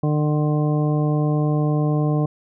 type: harmonic tone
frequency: 150.3 Hz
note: D3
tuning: 40 cents sharp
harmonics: 1 / 2 / 3 / 4 / 5 / 7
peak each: -18 / -24 / -28 / -30 / -32 / -35 dBFS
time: 0.03-2.26 s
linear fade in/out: 5 ms
effects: none